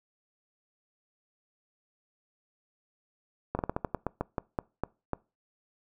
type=slowing click train; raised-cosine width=1 ms; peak=-15 dBFS; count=13; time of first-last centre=3.55-5.133 s; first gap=40 ms; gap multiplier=1.2; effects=noise-tail reverb RT60 0.3 s tail -24 dB re dry